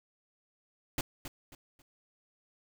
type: noise with echo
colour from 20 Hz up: pink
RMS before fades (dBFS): -32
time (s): 0.98-1.01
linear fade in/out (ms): 2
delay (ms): 270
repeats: 3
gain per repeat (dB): -10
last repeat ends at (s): 1.82
effects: none